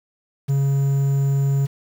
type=tone with quantisation; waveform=triangle; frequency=138.59 Hz; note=C#3; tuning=in tune; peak=-14 dBFS; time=0.48-1.67 s; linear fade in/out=20 ms; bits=7; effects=none